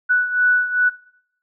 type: beating tone pair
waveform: sine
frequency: 1480 / 1482.5 Hz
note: F#6 / F#6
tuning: 0 / +3 cents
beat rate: 2.5 Hz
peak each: -16 / -20 dBFS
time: 0.09-0.9 s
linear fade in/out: 20 ms
effects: noise-tail reverb RT60 0.8 s tail -22 dB re dry